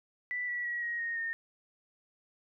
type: tone with pitch steps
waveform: sine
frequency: 1975.5 / 1946.1 / 1917 / 1888.5 / 1860.3 / 1832.6 Hz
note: B6 / B6 / A#6 / A#6 / A#6 / A#6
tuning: 0 / -26 / +48 / +22 / -4 / -30 cents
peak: -32 dBFS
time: 0.31-1.33 s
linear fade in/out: 0 ms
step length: 170 ms
effects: none